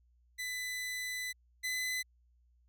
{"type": "tone pair in turn", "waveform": "sawtooth", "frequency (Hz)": [2000, 2014], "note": ["B6", "B6"], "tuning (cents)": [21, 33], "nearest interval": "unison", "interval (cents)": 12, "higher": "second", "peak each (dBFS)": [-33, -30], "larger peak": "second", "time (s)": [[0.38, 1.33], [1.63, 2.03]], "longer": "first", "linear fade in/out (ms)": 20, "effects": ["added 60 Hz sine -65 dBFS peak until 2.68 s"]}